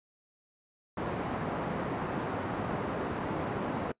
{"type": "band-pass noise", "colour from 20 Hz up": "pink", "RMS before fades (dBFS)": -34, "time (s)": [0.97, 3.92], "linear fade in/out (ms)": 5, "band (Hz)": [140, 1200], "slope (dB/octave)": 12, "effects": ["noise-tail reverb RT60 0.1 s tail -22 dB re dry", "resampled to 8000 Hz"]}